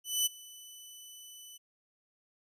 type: tone with ADSR envelope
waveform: 15% pulse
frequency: 2991 Hz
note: F#7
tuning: 18 cents sharp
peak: -18 dBFS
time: 0.04-1.58 s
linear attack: 220 ms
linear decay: 18 ms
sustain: -23 dB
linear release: 16 ms
effects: none